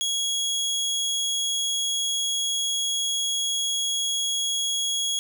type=tone; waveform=25% pulse; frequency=3322 Hz; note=G#7; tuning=in tune; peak=-20 dBFS; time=0.01-5.19 s; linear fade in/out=0 ms; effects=none